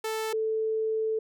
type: tone pair in turn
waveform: sawtooth / sine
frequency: 440 / 440 Hz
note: A4 / A4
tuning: 0 / 0 cents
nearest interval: unison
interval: 0 cents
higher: neither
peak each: -25 dBFS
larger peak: neither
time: 0.04-0.33 / 0.33-1.19 s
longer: second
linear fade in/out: 5 ms
effects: none